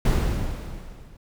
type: noise with level ramp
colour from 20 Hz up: brown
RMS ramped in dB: -17 to -47 dBFS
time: 0.05-1.17 s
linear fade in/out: 5 ms
effects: none